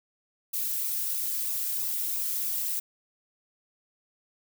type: noise with flanger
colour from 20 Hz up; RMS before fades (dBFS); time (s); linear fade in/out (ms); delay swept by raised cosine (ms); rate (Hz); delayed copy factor
violet; -30; 0.53-2.8; 10; 0.79 to 3.29; 3.1; +0.8
effects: none